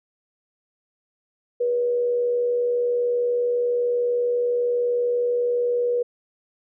sine tone with frequency modulation, 484.3 Hz, B4, 34 cents flat, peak -19 dBFS, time 1.6-6.03 s, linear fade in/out 10 ms, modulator 81.1 Hz, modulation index 0.21, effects none

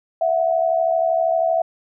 sine tone pair together, 659.3 / 732 Hz, E5 / F#5, 0 / -19 cents, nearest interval major second, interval 181 cents, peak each -17 / -21 dBFS, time 0.21-1.62 s, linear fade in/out 5 ms, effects none

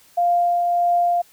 sine tone with tremolo, 698.5 Hz, F5, in tune, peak -14 dBFS, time 0.17-1.22 s, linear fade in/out 10 ms, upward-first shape triangle, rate 1.6 Hz, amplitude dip 30%, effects white hiss -53 dBFS RMS until 1.32 s

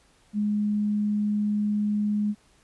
sine tone, 208.5 Hz, G#3, 7 cents sharp, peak -22 dBFS, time 0.33-2.35 s, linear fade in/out 50 ms, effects pink hiss -61 dBFS RMS until 2.63 s + resampled to 24000 Hz

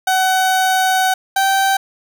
30% pulse tone pair in turn, 752 / 776.7 Hz, F#5 / G5, +28 / -16 cents, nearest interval minor second, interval 56 cents, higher second, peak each -10 dBFS, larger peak neither, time 0.07-1.14 / 1.36-1.77 s, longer first, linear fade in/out 5 ms, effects none

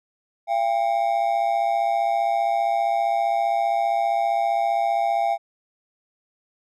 triangle ring-modulated tone, 740 Hz, F#5, in tune, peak -14 dBFS, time 0.47-5.38 s, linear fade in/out 50 ms, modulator 57.6 Hz, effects none

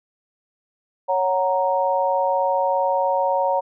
sine chord, F# major, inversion second, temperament equal, 554.4 / 740 / 932.3 Hz, C#5 / F#5 / A#5, 0 / 0 / 0 cents, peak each -21 / -24 / -21 dBFS, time 1.08-3.61 s, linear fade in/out 20 ms, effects none

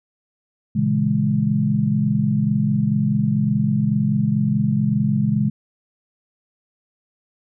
sine chord, A# half-diminished seventh, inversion none, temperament equal with one note detuned, 116.54 / 138.59 / 163.49 / 207.7 Hz, A#2 / C#3 / E3 / G#3, 0 / 0 / -14 / 0 cents, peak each -25 / -21 / -24 / -19 dBFS, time 0.75-5.5 s, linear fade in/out 10 ms, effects none

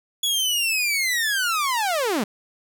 sawtooth linear sweep, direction down, 3400 to 185 Hz, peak -17 dBFS, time 0.23-2.24 s, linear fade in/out 5 ms, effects none

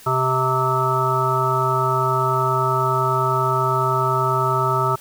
harmonic tone, 130 Hz, C3, 11 cents flat, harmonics 1 / 3 / 5 / 7 / 9 / 10, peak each -23 / -25 / -27 / -24 / -25 / -21 dBFS, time 0.06-4.96 s, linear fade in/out 10 ms, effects white hiss -44 dBFS RMS until 5 s

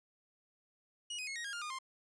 sawtooth tone with pitch steps, 2899 / 2509 / 2172 / 1879.8 / 1627 / 1408.2 / 1218.9 / 1055 Hz, F#7 / D#7 / C#7 / A#6 / G#6 / F6 / D#6 / C6, -36 / +14 / -36 / +14 / -36 / +14 / -36 / +14 cents, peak -36 dBFS, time 1.1-1.788 s, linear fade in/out 5 ms, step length 86 ms, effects resampled to 22050 Hz + 13-bit

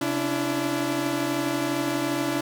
sawtooth tone cluster, 132.4 / 279.5 / 291.8 / 334.5 Hz, C3 / C#4 / D4 / E4, +21 / +14 / -11 / +25 cents, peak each -31 / -32 / -23 / -24 dBFS, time 0.01-2.41 s, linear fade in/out 5 ms, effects none

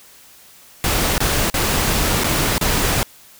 pink noise with dropouts, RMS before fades -18 dBFS, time 0.84-3.03 s, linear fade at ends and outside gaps 0 ms, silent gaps 1.18-1.204 / 1.5-1.542 / 2.236-2.243 / 2.581-2.612 s, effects white hiss -46 dBFS RMS until 3.39 s

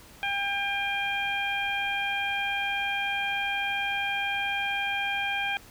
harmonic tone, 800 Hz, G5, 35 cents sharp, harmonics 1 / 2 / 3 / 4, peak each -32 / -32 / -30 / -35 dBFS, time 0.23-5.57 s, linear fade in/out 0 ms, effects pink hiss -51 dBFS RMS until 5.7 s

